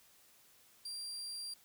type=tone; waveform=35% pulse; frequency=4741 Hz; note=D8; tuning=16 cents sharp; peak=-40 dBFS; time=0.85-1.54 s; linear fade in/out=5 ms; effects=white hiss -65 dBFS RMS until 1.64 s